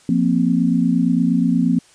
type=chord; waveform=sine; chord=F suspended fourth; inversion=none; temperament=equal; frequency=174.61 / 233.1 / 261.6 Hz; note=F3 / Bb3 / C4; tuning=0 / 0 / 0 cents; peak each=-18 dBFS; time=0.09-1.79 s; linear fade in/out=2 ms; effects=white hiss -51 dBFS RMS until 1.94 s + resampled to 22050 Hz